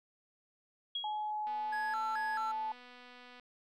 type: tone with exponential decay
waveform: sine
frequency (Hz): 3300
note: G#7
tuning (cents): -12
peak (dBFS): -32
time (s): 0.95-1.31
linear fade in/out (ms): 5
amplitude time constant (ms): 77
type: tone with pitch glide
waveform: sine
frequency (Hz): 849 to 872.4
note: G#5 to A5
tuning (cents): +38 to -15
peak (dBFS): -34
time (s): 1.04-2.72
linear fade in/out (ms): 2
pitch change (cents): +47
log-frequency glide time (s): 1.57-1.95
type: click train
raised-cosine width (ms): 0.3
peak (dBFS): -39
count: 477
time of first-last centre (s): 1.47-3.397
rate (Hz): 247
type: tone with vibrato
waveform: triangle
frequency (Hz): 1500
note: F#6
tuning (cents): +23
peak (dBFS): -35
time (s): 1.72-2.52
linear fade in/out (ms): 10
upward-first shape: square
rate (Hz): 2.3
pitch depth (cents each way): 190
effects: none